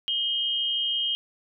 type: tone pair together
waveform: sine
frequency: 2897 / 3183 Hz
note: F#7 / G7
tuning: -37 / +26 cents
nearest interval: major second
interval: 163 cents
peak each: -29 / -25 dBFS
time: 0.08-1.15 s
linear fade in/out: 0 ms
effects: none